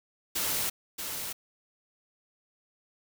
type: noise with echo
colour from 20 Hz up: white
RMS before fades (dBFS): -30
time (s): 0.35-0.7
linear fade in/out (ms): 10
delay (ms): 630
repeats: 1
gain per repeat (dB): -6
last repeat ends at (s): 1.33
effects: none